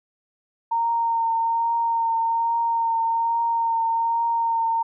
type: tone with vibrato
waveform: sine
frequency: 920 Hz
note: A#5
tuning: 23 cents flat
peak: -19 dBFS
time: 0.71-4.83 s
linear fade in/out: 10 ms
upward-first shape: triangle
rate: 1.2 Hz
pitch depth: 19 cents each way
effects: none